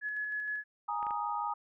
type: tone with tremolo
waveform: sine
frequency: 1698 Hz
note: G#6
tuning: 38 cents sharp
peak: -32 dBFS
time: 0.01-0.64 s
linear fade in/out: 50 ms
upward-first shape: square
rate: 6.4 Hz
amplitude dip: 25%
type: chord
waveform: sine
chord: Ab suspended second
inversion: none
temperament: equal with one note detuned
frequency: 830.6 / 936.1 / 1244.5 Hz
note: Ab5 / Bb5 / Eb6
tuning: 0 / +7 / 0 cents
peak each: -36 dBFS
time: 0.88-1.54 s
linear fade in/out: 10 ms
type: clicks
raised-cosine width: 0.5 ms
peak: -32 dBFS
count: 3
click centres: 1.028 / 1.067 / 1.108 s
effects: none